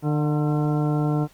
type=harmonic tone with a mistuned harmonic; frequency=150.2 Hz; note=D3; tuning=39 cents sharp; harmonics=1 / 2 / 3 / 4 / 5 / 6 / 7 / 9; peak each=-21 / -25 / -31 / -36 / -33 / -40 / -40 / -39 dBFS; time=0.02-1.28 s; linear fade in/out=50 ms; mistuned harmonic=5; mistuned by=-41 cents; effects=pink hiss -55 dBFS RMS until 1.33 s + Opus 32 kbps